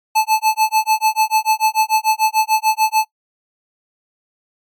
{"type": "tone with tremolo", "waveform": "square", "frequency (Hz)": 871, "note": "A5", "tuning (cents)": -18, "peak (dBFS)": -11, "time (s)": [0.15, 3.06], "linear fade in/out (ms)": 10, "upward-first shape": "sine", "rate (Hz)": 6.8, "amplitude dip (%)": 100, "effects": ["noise-tail reverb RT60 0.1 s tail -22 dB re dry", "AAC 64 kbps"]}